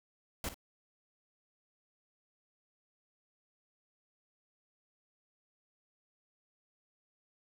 pink noise with echo, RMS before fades -37 dBFS, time 0.44-0.49 s, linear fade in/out 2 ms, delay 54 ms, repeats 1, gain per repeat -12 dB, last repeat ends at 0.544 s, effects none

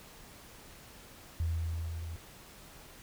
sine tone with level ramp, 82.41 Hz, E2, in tune, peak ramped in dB -28 to -38 dBFS, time 1.4-2.16 s, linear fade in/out 0 ms, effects pink hiss -53 dBFS RMS until 3.02 s

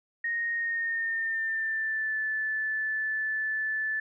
sine tone with pitch glide, 1862 to 1747.4 Hz, A#6 to A6, -2 to -12 cents, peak -27 dBFS, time 0.24-4 s, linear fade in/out 5 ms, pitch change -110 cents, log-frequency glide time 0.54-2.18 s, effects none

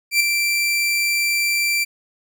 sawtooth tone with ADSR envelope, 2349 Hz, D7, in tune, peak -8 dBFS, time 0.11-1.85 s, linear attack 93 ms, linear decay 4 ms, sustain -6 dB, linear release 21 ms, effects none

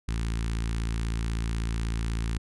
sawtooth tone with notch filter, 56.2 Hz, A1, 37 cents sharp, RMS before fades -29 dBFS, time 0.08-2.38 s, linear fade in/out 5 ms, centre 600 Hz, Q 0.54, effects resampled to 24000 Hz

